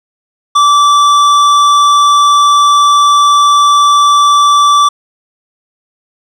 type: tone with hard clipping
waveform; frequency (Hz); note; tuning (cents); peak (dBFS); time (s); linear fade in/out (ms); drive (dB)
triangle; 1162; D6; -19; -6; 0.55-4.89; 10; 15
effects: none